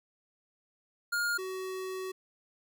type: tone pair in turn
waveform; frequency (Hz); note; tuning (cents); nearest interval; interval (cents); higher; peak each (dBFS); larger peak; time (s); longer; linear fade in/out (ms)
square; 1418 / 375.6; F6 / F#4; +26 / +26; octave + major seventh; 2300; first; -29 / -36; first; 1.12-1.38 / 1.38-2.12; second; 10
effects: none